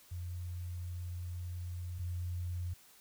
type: tone pair in turn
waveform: sine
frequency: 88.2 / 88.2 Hz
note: F2 / F2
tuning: +18 / +18 cents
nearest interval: unison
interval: 0 cents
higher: neither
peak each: -38 / -35 dBFS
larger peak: second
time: 0.11-1.99 / 1.99-2.74 s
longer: first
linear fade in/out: 10 ms
effects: white hiss -61 dBFS RMS until 3 s